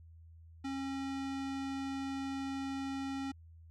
square tone, 271.3 Hz, C#4, 37 cents flat, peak -37 dBFS, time 0.64-3.32 s, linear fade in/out 10 ms, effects added 82 Hz sine -53 dBFS peak until 3.7 s + low-pass 6000 Hz 12 dB/octave

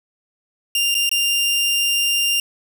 sawtooth tone with dropouts, 2794 Hz, F7, in tune, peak -13 dBFS, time 0.75-2.4 s, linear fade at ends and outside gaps 2 ms, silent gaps 0.944-0.95 / 1.093-1.114 s, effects none

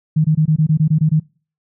sine tone bursts, 155.56 Hz, D#3, in tune, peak -10 dBFS, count 10, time 0.16-1.199 s, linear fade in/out 10 ms, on 85 ms, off 21 ms, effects noise-tail reverb RT60 0.4 s tail -25 dB re dry

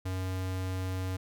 square tone, 93.2 Hz, F#2, 13 cents sharp, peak -32 dBFS, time 0.05-1.17 s, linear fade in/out 10 ms, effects none

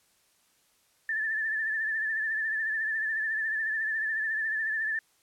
sine tone with vibrato, 1760 Hz, A6, in tune, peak -27 dBFS, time 1.09-4.99 s, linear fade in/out 2 ms, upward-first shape triangle, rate 14 Hz, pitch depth 62 cents each way, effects white hiss -67 dBFS RMS until 5.22 s + low-pass 12000 Hz 12 dB/octave

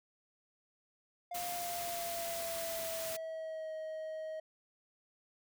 triangle tone with pitch glide, 704 to 630.8 Hz, F5 to D#5, +14 to +24 cents, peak -37 dBFS, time 1.31-4.4 s, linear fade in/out 5 ms, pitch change -190 cents, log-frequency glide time 1.48-3.73 s
white noise, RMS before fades -42 dBFS, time 1.34-3.17 s, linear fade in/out 10 ms
effects none

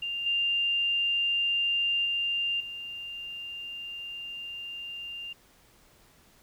sine tone with level steps, 2794 Hz, F7, in tune, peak -30 / -24 / -26 / -36 dBFS, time 0.02-5.33 s, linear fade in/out 5 ms, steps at 0.26 / 2.05 / 2.6 s, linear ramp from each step 5 ms, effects pink hiss -60 dBFS RMS until 6.42 s

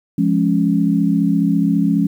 sine chord, Db major, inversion first, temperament just, 173.24 / 207.9 / 277.2 Hz, F3 / Ab3 / Db4, -14 / +2 / 0 cents, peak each -17 dBFS, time 0.18-2.07 s, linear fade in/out 5 ms, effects 8-bit

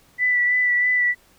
sine tone with vibrato, 1975.5 Hz, B6, in tune, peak -16 dBFS, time 0.18-1.15 s, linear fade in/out 50 ms, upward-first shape sine, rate 3.1 Hz, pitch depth 20 cents each way, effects pink hiss -56 dBFS RMS until 1.38 s

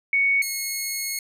sine / 10% pulse tone pair in turn, 2225 / 2175 Hz, C#7 / C#7, +6 / -33 cents, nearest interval unison, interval 39 cents, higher first, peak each -17 dBFS, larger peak neither, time 0.13-0.42 / 0.42-1.19 s, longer second, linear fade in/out 2 ms, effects none

